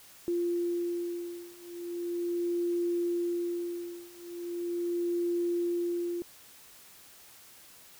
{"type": "beating tone pair", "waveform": "sine", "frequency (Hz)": [346.6, 346.99], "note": ["F4", "F4"], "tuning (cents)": [-13, -11], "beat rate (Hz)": 0.39, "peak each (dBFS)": [-33, -32], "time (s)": [0.28, 6.22], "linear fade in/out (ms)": 0, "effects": ["white hiss -54 dBFS RMS until 7.99 s"]}